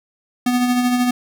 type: tone with tremolo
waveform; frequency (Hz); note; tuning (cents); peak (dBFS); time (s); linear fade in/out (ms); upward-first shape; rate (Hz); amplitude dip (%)
square; 247; B3; 0; -14; 0.46-1.11; 5; sine; 13; 40
effects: none